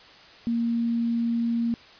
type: tone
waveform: sine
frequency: 233.1 Hz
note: A#3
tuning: in tune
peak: -22 dBFS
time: 0.47-1.74 s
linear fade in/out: 0 ms
effects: white hiss -49 dBFS RMS until 1.99 s + resampled to 11025 Hz